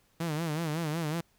sawtooth tone with vibrato, 159.2 Hz, D#3, 40 cents sharp, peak -26 dBFS, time 0.2-1.21 s, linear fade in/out 5 ms, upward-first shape sine, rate 5.4 Hz, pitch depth 120 cents each way, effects pink hiss -68 dBFS RMS until 1.38 s

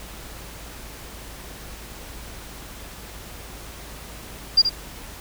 sine tone with echo, 4794 Hz, D8, 35 cents sharp, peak -10 dBFS, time 4.57-4.62 s, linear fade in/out 10 ms, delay 76 ms, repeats 1, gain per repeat -8 dB, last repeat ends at 4.696 s, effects added 53 Hz sine -42 dBFS peak until 5.2 s + pink hiss -40 dBFS RMS until 5.2 s

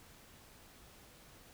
silence, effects pink hiss -59 dBFS RMS until 1.53 s

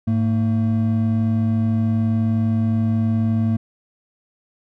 triangle tone pair together, 106.4 / 225.5 Hz, G#2 / A3, +42 / +43 cents, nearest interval octave + minor second, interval 1301 cents, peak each -17 dBFS, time 0.07-3.57 s, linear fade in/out 10 ms, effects none

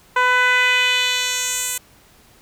10% pulse tone with band-pass filter sweep, 499.9 Hz, B4, 21 cents sharp, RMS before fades -18 dBFS, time 0.16-1.78 s, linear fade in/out 5 ms, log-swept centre 1100 to 10000 Hz, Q 1.6, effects pink hiss -51 dBFS RMS until 2.41 s

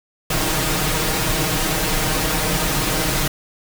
pink noise with comb filter, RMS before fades -20 dBFS, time 0.3-3.28 s, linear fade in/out 5 ms, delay 6.4 ms, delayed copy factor +0.85, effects none

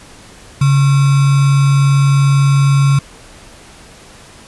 sine tone with sample-and-hold, 138.9 Hz, C#3, 4 cents sharp, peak -7 dBFS, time 0.61-2.99 s, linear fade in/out 5 ms, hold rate 1225 Hz, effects pink hiss -39 dBFS RMS until 4.47 s + resampled to 24000 Hz

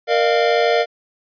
square chord, Bb suspended fourth, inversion none, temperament equal with one note detuned, 466.2 / 606.6 / 698.5 Hz, Bb4 / Eb5 / F5, 0 / -44 / 0 cents, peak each -18 / -20 / -19 dBFS, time 0.07-0.86 s, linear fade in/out 50 ms, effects resampled to 11025 Hz

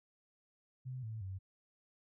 sine tone with pitch steps, 128.4 / 110.49 / 95.09 Hz, C3 / A2 / F#2, -32 / +8 / +48 cents, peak -40 dBFS, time 0.85-1.39 s, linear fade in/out 20 ms, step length 180 ms, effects none

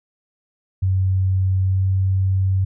sine tone with pitch glide, 94.4 to 95.22 Hz, F#2 to G2, +35 to -50 cents, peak -15 dBFS, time 0.82-2.65 s, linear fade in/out 10 ms, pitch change +15 cents, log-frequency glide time 1.62-1.84 s, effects none

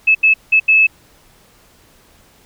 sine tone bursts at uneven times, 2603 Hz, E7, 22 cents flat, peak -7 dBFS, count 4, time 0.07-0.15 / 0.23-0.34 / 0.52-0.6 / 0.68-0.87 s, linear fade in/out 10 ms, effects pink hiss -50 dBFS RMS until 2.45 s

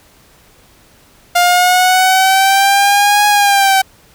sawtooth linear two-way sweep, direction up then down, 702 to 830.6 to 764 Hz, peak -4 dBFS, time 1.35-3.82 s, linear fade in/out 10 ms, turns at 3.27 s, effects pink hiss -47 dBFS RMS until 4.14 s

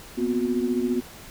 sine tone cluster, 240.6 / 255.3 / 362.2 Hz, B3 / C4 / F#4, -45 / -42 / -37 cents, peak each -26 dBFS, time 0.17-1.01 s, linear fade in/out 20 ms, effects pink hiss -44 dBFS RMS until 1.3 s

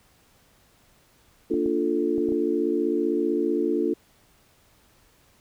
sine chord, Bb major seventh, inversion none, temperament equal, 233.1 / 293.7 / 349.2 / 440 Hz, Bb3 / D4 / F4 / A4, 0 / 0 / 0 / 0 cents, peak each -31 / -26 / -25 / -27 dBFS, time 1.5-3.94 s, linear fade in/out 10 ms
clicks, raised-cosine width 2 ms, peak -24 dBFS, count 5, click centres 1.541 / 1.661 / 2.181 / 2.288 / 2.321 s
effects pink hiss -60 dBFS RMS until 5.4 s

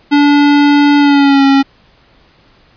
square tone with pitch glide, 288.9 to 273.9 Hz, D4 to C#4, -28 to -21 cents, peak -6 dBFS, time 0.11-1.63 s, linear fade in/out 20 ms, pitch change -93 cents, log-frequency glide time 0.98-1.44 s, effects pink hiss -48 dBFS RMS until 2.76 s + resampled to 11025 Hz

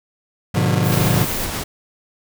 40% pulse chord, G# diminished seventh, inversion none, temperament just, 103.83 / 124.59 / 149.51 / 179.41 Hz, G#2 / B2 / D3 / F3, 0 / +16 / +31 / +47 cents, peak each -20 dBFS, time 0.54-1.25 s, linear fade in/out 10 ms
violet noise, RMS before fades -27 dBFS, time 0.82-1.48 s, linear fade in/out 50 ms
pink noise with tremolo, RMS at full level -24 dBFS, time 0.91-1.64 s, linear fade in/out 10 ms, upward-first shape triangle, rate 8 Hz, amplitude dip 25%
effects none

